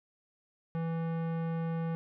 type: tone with tanh clipping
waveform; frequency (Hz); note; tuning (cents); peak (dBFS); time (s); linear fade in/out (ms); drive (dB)
sine; 164.81; E3; 0; -33; 0.75-1.95; 0; 18
effects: none